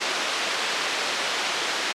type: band-pass noise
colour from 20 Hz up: white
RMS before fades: -26 dBFS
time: 0-1.93 s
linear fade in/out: 20 ms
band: 350 to 4000 Hz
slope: 12 dB/octave
effects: low-pass 8000 Hz 12 dB/octave + MP3 96 kbps